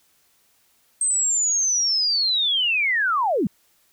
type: linear sweep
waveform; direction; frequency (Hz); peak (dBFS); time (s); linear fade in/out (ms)
sine; down; 8372 to 157.2; -18; 1.01-3.47; 2
effects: white hiss -62 dBFS RMS until 3.92 s